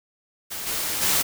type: noise with level steps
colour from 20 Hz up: white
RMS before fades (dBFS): -32 / -27 / -21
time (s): 0.5-1.23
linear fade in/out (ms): 20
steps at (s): 0.66 / 1.01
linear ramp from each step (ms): 20
effects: none